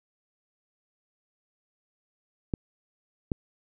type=clicks; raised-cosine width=3 ms; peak=-14 dBFS; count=2; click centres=2.538 / 3.318 s; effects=none